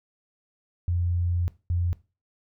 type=tone bursts at uneven times; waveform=sine; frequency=87.31 Hz; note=F2; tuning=in tune; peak=-22 dBFS; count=2; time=0.88-1.48 / 1.7-1.93 s; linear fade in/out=0 ms; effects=noise-tail reverb RT60 0.3 s tail -18 dB re dry